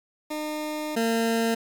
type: tone pair in turn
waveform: 20% pulse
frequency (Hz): 304.5 / 228.1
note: D#4 / A#3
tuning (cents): -37 / -37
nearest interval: perfect fourth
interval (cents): 500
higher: first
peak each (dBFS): -24 / -17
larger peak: second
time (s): 0.3-0.96 / 0.96-1.55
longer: first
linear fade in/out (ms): 10
effects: 8-bit